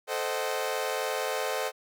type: chord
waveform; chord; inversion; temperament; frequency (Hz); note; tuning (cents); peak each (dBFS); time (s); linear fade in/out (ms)
sawtooth; A diminished seventh; none; equal with one note detuned; 440 / 523.3 / 622.3 / 755.1; A4 / C5 / Eb5 / Gb5; 0 / 0 / 0 / +35; -30 / -29 / -31 / -32; 0.07-1.72; 50
effects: none